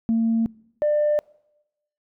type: tone pair in turn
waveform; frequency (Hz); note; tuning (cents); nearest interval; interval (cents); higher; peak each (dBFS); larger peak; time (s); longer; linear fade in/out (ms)
sine; 227 / 596.3; A#3 / D5; -46 / +26; octave + perfect fourth; 1672; second; -16; neither; 0.09-0.46 / 0.82-1.19; neither; 0
effects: noise-tail reverb RT60 0.9 s tail -25 dB re dry + tanh soft clip ceiling -14 dBFS